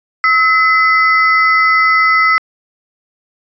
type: ring-modulated tone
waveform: triangle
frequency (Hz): 1661.2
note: G#6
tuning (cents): 0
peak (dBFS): -3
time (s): 0.24-2.38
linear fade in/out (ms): 0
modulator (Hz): 365
effects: resampled to 16000 Hz